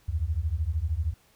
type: beating tone pair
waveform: sine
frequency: 72.9 / 85.9 Hz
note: D2 / F2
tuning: -12 / -28 cents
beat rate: 13 Hz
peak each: -28 dBFS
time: 0.08-1.14 s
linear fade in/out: 10 ms
effects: pink hiss -62 dBFS RMS until 1.35 s